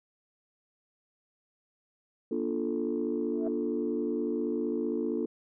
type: chord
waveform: sine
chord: Bb major seventh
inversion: none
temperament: equal with one note detuned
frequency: 238.5 / 293.7 / 349.2 / 440 Hz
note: Bb3 / D4 / F4 / A4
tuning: +40 / 0 / 0 / 0 cents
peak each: -33 dBFS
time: 2.31-5.26 s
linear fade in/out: 5 ms
type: tone with exponential growth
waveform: sine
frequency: 654 Hz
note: E5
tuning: 14 cents flat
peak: -31 dBFS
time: 3.3-3.48 s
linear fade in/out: 5 ms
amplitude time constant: 37 ms
effects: tanh soft clip ceiling -20 dBFS